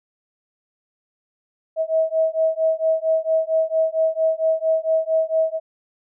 sine beating tone pair, 640 / 644.4 Hz, D#5 / E5, +49 / -39 cents, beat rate 4.4 Hz, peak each -20 dBFS, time 1.76-5.6 s, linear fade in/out 50 ms, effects none

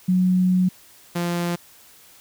sine / sawtooth tone pair in turn, 183.3 / 173.21 Hz, F#3 / F3, -16 / -14 cents, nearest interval minor second, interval 98 cents, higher first, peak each -15 / -18 dBFS, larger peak first, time 0.08-0.69 / 1.15-1.56 s, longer first, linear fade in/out 10 ms, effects white hiss -50 dBFS RMS until 2.2 s

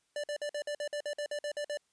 square tone bursts, 587.3 Hz, D5, in tune, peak -34 dBFS, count 13, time 0.16-1.773 s, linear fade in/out 2 ms, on 77 ms, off 51 ms, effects white hiss -75 dBFS RMS until 1.92 s + resampled to 22050 Hz

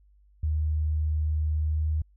sine tone with pitch glide, 77 to 77.54 Hz, D#2 to D#2, -17 to -5 cents, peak -23 dBFS, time 0.43-2.02 s, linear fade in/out 5 ms, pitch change +12 cents, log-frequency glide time 1.66-1.87 s, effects added 50 Hz sine -56 dBFS peak until 2.16 s

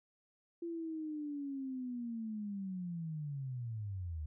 sine linear sweep, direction down, 342.1 to 73.42 Hz, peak -38 dBFS, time 0.62-4.26 s, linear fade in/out 5 ms, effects none

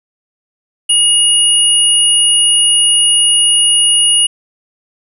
sine tone pair together, 2879 / 9684 Hz, F#7 / D#9, -48 / -48 cents, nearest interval octave + major sixth, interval 2100 cents, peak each -10 dBFS, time 0.89-4.27 s, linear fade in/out 10 ms, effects none

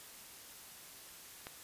click, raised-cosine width 0.3 ms, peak -27 dBFS, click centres 1.469 s, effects white hiss -53 dBFS RMS until 1.63 s + resampled to 32000 Hz

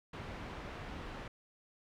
pink low-pass noise, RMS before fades -45 dBFS, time 0.13-1.28 s, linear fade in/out 5 ms, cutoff 2500 Hz, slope 12 dB/octave, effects none

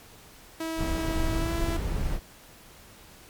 sawtooth tone with pitch glide, 324.2 to 334.1 Hz, E4 to E4, -29 to +23 cents, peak -26 dBFS, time 0.6-1.77 s, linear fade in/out 5 ms, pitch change +52 cents, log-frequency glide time 1.33-1.53 s
brown noise, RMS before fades -28 dBFS, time 0.76-2.2 s, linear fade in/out 50 ms
effects pink hiss -51 dBFS RMS until 3.29 s + MP3 96 kbps

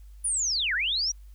sine linear two-way sweep, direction down then up, 9956 to 1420 to 5890 Hz, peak -24 dBFS, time 0.24-1.12 s, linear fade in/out 10 ms, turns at 0.74 s, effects added 50 Hz sine -44 dBFS peak until 1.34 s + white hiss -67 dBFS RMS until 1.34 s

